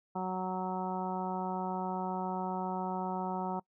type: harmonic tone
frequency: 185.5 Hz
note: F#3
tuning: 5 cents sharp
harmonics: 1 / 2 / 3 / 4 / 5 / 6 / 7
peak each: -37 / -41 / -45 / -38 / -38 / -50 / -46 dBFS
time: 0.15-3.6 s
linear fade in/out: 10 ms
effects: noise-tail reverb RT60 0.1 s tail -24 dB re dry